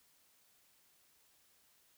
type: silence
effects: white hiss -70 dBFS RMS until 1.97 s